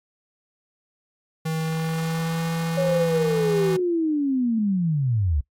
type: tone with pitch glide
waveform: square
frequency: 160 to 165.07 Hz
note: D#3 to E3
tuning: +49 to +3 cents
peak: -24 dBFS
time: 1.45-3.77 s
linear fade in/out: 10 ms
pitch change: +54 cents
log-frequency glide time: 1.6-2.44 s
type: linear sweep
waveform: sine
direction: down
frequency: 554.4 to 65.41 Hz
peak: -19 dBFS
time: 2.77-5.41 s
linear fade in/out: 10 ms
effects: noise-tail reverb RT60 0.1 s tail -20 dB re dry + AAC 48 kbps